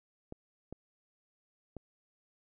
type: clicks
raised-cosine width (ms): 2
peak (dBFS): -29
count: 3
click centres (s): 0.324 / 0.726 / 1.767
effects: none